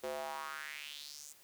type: tone with high-pass filter sweep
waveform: square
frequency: 73.42 Hz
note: D2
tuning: in tune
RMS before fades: -44 dBFS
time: 0.03-1.33 s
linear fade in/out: 10 ms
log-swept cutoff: 450 to 7700 Hz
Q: 3.6
effects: white hiss -62 dBFS RMS until 1.43 s